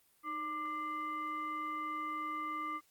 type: tone with frequency modulation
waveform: sine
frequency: 1187 Hz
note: D6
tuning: 18 cents sharp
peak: -36 dBFS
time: 0.23-2.81 s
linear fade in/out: 50 ms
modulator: 877 Hz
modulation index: 0.66
effects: white hiss -70 dBFS RMS until 2.9 s + Opus 32 kbps